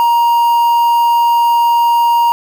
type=tone with quantisation; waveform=triangle; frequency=941 Hz; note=A#5; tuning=16 cents sharp; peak=-6 dBFS; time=0-2.32 s; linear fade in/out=0 ms; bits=5; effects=none